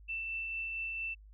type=tone with tremolo; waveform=sine; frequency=2668 Hz; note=E7; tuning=20 cents sharp; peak=-34 dBFS; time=0.08-1.15 s; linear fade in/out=20 ms; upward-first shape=triangle; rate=4.4 Hz; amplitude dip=25%; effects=added 51 Hz sine -52 dBFS peak until 1.33 s